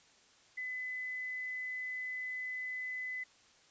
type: tone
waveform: sine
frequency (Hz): 2012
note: B6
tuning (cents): +32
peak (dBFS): -37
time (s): 0.57-3.24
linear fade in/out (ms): 10
effects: white hiss -64 dBFS RMS until 3.7 s + resampled to 16000 Hz